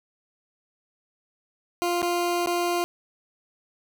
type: tone with dropouts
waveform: 20% pulse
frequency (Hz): 349.2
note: F4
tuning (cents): 0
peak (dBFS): -18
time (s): 1.82-2.84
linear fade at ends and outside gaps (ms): 0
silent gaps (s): 2.018-2.027 / 2.461-2.472
effects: none